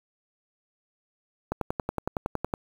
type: click train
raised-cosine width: 1 ms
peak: -13 dBFS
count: 12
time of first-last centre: 1.52-2.539 s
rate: 10.8 Hz
effects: 7-bit